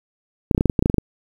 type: clicks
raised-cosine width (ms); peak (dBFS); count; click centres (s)
3; -3; 12; 0.512 / 0.548 / 0.579 / 0.609 / 0.657 / 0.698 / 0.792 / 0.825 / 0.859 / 0.899 / 0.943 / 0.983
effects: 7-bit